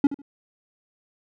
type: tone with echo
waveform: triangle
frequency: 282.1 Hz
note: C#4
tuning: 30 cents sharp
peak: -11 dBFS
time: 0.04-0.07 s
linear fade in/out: 2 ms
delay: 74 ms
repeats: 2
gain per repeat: -14 dB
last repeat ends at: 0.218 s
effects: none